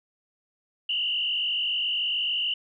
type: tone with frequency modulation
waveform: sine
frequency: 2910 Hz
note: F#7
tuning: 29 cents flat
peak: -24 dBFS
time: 0.89-2.54 s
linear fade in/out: 5 ms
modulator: 46.9 Hz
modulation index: 2.8
effects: none